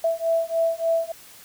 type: beating tone pair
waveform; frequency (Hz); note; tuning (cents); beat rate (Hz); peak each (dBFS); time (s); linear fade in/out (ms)
sine; 659 / 662.4; E5 / E5; -1 / +8; 3.4; -23; 0.04-1.12; 5
effects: white hiss -47 dBFS RMS until 1.44 s